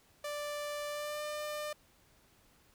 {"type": "tone with pitch glide", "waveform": "sawtooth", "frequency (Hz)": [588, 599.3], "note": ["D5", "D5"], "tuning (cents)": [2, 35], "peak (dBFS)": -33, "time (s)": [0.24, 1.73], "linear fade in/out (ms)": 5, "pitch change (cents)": 33, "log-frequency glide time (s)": [0.89, 1.24], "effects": ["pink hiss -66 dBFS RMS until 2.74 s"]}